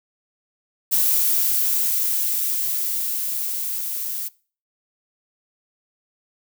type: noise with level ramp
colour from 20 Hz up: violet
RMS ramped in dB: -18 to -28 dBFS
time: 0.91-4.29 s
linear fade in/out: 20 ms
effects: noise-tail reverb RT60 0.4 s tail -22 dB re dry